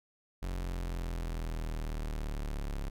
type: linear sweep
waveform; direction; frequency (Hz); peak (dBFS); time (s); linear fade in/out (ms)
40% pulse; down; 45.29 to 34.6; -33; 0.42-2.9; 10
effects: none